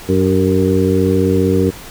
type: harmonic tone with a mistuned harmonic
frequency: 95 Hz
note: F#2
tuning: 46 cents sharp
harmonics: 1 / 2 / 3 / 4 / 5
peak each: -17 / -17 / -17 / -17 / -17 dBFS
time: 0.08-1.71 s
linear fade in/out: 20 ms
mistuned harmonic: 5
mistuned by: -39 cents
effects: pink hiss -34 dBFS RMS until 1.9 s